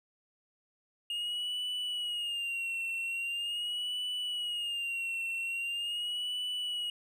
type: tone with vibrato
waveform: triangle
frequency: 2837 Hz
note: F7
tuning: 27 cents sharp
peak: -31 dBFS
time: 1.1-6.9 s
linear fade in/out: 2 ms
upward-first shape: sine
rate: 0.42 Hz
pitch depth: 79 cents each way
effects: none